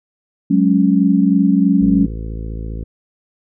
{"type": "chord", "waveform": "sine", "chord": "F# suspended second", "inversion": "none", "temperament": "just", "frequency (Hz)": [185, 208.1, 277.5], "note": ["F#3", "G#3", "C#4"], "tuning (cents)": [0, 4, 2], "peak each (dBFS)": [-14, -15, -14], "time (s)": [0.5, 2.06], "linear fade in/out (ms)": 10}
{"type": "harmonic tone", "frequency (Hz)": 55, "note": "A1", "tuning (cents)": 0, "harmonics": [1, 2, 3, 4, 5, 6, 7, 8, 9], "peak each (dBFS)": [-24, -30, -34, -36, -38, -40, -41, -42, -43], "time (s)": [1.81, 2.84], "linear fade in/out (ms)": 5}
{"effects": []}